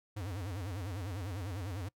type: tone with vibrato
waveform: square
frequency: 95.1 Hz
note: F#2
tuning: 48 cents sharp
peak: -38 dBFS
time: 0.16-1.89 s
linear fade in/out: 10 ms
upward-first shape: sine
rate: 10 Hz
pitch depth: 210 cents each way
effects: noise-tail reverb RT60 0.1 s tail -24 dB re dry